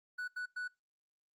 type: tone bursts at uneven times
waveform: triangle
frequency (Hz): 1480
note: F#6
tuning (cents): 0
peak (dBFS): -35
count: 3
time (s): 0.18-0.28 / 0.36-0.46 / 0.56-0.68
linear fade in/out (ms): 10
effects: noise-tail reverb RT60 0.2 s tail -23 dB re dry + Opus 32 kbps